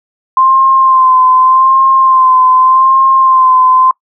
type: tone with vibrato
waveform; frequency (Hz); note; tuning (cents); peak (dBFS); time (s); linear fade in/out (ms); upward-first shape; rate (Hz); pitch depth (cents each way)
sine; 1045; C6; -2; -4; 0.37-3.91; 2; sine; 0.84; 33
effects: noise-tail reverb RT60 0.1 s tail -24 dB re dry